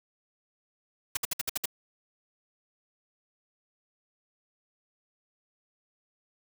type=noise bursts; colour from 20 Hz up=white; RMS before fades=-29 dBFS; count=7; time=1.15-1.657 s; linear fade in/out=5 ms; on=21 ms; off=60 ms; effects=none